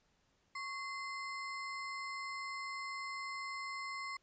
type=ring-modulated tone; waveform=square; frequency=1584 Hz; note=G6; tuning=18 cents sharp; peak=-38 dBFS; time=0.55-4.17 s; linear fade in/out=5 ms; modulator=484 Hz; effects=pink hiss -75 dBFS RMS until 4.22 s + resampled to 16000 Hz